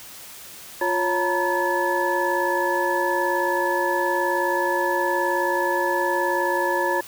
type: tone cluster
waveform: sine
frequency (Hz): 352.4 / 552 / 906 / 965 / 1720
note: F4 / C#5 / A#5 / B5 / A6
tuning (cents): +16 / -7 / -50 / -40 / -40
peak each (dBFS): -26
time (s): 0.81-7.01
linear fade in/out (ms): 5
effects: white hiss -41 dBFS RMS until 7.07 s